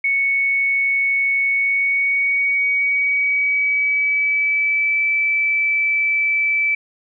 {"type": "tone with pitch glide", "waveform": "sine", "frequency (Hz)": [2217, 2314], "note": ["C#7", "D7"], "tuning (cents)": [0, -26], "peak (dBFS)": -15, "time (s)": [0.04, 6.75], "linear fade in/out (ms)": 5, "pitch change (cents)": 74, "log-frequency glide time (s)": [1.45, 5.02], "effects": []}